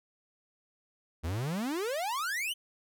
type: exponential sweep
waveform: 45% pulse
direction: up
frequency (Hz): 74.5 to 3136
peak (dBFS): -31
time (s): 1.23-2.54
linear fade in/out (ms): 20
effects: none